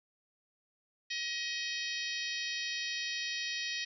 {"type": "harmonic tone", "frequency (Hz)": 632, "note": "D#5", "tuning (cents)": 27, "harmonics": [3, 4, 5, 6, 7, 8, 9], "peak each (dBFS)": [-40, -41, -42, -43, -43, -44, -45], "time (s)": [1.1, 3.85], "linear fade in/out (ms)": 10, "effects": []}